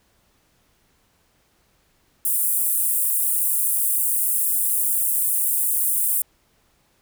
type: high-pass noise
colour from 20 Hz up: pink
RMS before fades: -21 dBFS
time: 2.25-6.22 s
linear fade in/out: 2 ms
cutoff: 8900 Hz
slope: 48 dB/octave
effects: pink hiss -63 dBFS RMS until 7.01 s